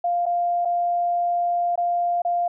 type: tone with dropouts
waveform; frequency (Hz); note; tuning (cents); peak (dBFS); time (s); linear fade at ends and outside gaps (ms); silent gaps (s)
sine; 698.5; F5; 0; -19; 0.04-2.48; 5; 0.257-0.263 / 0.65-0.654 / 1.757-1.776 / 2.22-2.249
effects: none